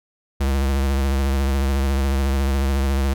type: tone with vibrato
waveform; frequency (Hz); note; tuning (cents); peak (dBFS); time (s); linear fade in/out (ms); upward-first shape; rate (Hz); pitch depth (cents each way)
square; 68.1; C#2; -30; -18; 0.4-3.14; 10; sine; 14; 50
effects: none